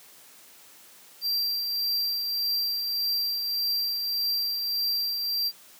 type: tone with tremolo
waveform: square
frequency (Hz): 4719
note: D8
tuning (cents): +7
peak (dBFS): -24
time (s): 1.21-5.52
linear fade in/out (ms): 50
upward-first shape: triangle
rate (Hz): 1.7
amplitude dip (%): 40
effects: white hiss -52 dBFS RMS until 5.79 s + high-pass 150 Hz 12 dB/octave